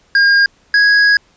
square tone pair in turn, 1618 / 1658.7 Hz, G#6 / G#6, -46 / -3 cents, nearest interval unison, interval 43 cents, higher second, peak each -8 dBFS, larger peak neither, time 0.15-0.46 / 0.74-1.17 s, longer second, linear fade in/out 2 ms, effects pink hiss -53 dBFS RMS until 1.36 s + resampled to 16000 Hz

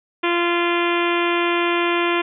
harmonic tone, 345.4 Hz, F4, 19 cents flat, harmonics 1 / 2 / 3 / 4 / 5 / 6 / 7 / 8 / 9 / 10, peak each -20 / -28 / -24 / -28 / -29 / -29 / -27 / -30 / -32 / -35 dBFS, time 0.23-2.22 s, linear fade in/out 10 ms, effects none

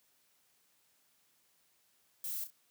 violet noise with echo, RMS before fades -39 dBFS, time 2.24-2.44 s, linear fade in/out 2 ms, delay 32 ms, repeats 2, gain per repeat -9 dB, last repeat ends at 2.504 s, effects white hiss -72 dBFS RMS until 2.7 s + high-pass 80 Hz 12 dB/octave

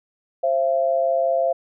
sine tone pair together, 529.7 / 675 Hz, C5 / E5, +21 / +41 cents, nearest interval major third, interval 420 cents, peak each -21 / -19 dBFS, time 0.43-1.53 s, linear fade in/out 10 ms, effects none

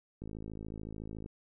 click train, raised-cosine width 3 ms, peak -30 dBFS, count 57, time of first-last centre 0.22-1.261 s, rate 53.8 Hz, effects none

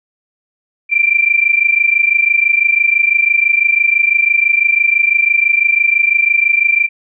sine tone pair together, 2349 / 2375 Hz, D7 / D7, 0 / +19 cents, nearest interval unison, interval 19 cents, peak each -12 dBFS, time 0.89-6.89 s, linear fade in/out 50 ms, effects none

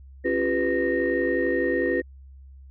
sine tone cluster, 271.9 / 345.3 / 396.6 / 497.8 / 1852 Hz, C#4 / F4 / G4 / B4 / A#6, -33 / -20 / +20 / +14 / -12 cents, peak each -28 / -26 / -28 / -25 / -28 dBFS, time 0.24-2.02 s, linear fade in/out 20 ms, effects tanh soft clip ceiling -12 dBFS + added 67 Hz sine -43 dBFS peak until 2.7 s

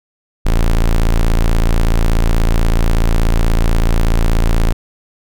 45% pulse tone, 28.19 Hz, A0, 43 cents sharp, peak -9 dBFS, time 0.45-4.73 s, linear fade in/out 10 ms, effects none

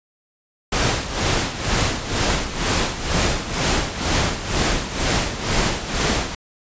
pink noise with tremolo, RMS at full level -18 dBFS, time 0.72-6.35 s, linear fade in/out 5 ms, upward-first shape sine, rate 2.1 Hz, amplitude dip 70%, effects resampled to 16000 Hz

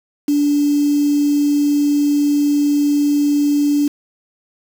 sine tone with quantisation, 290.3 Hz, D4, 20 cents flat, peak -12 dBFS, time 0.28-3.88 s, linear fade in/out 5 ms, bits 5, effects none

